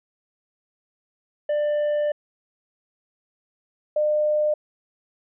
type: tone pair in turn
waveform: triangle / sine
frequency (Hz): 593 / 603.4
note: D5 / D5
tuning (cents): +17 / +47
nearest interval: unison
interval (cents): 30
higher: second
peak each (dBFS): -18 / -18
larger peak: neither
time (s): 1.49-2.12 / 3.96-4.54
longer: first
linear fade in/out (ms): 5
effects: resampled to 8000 Hz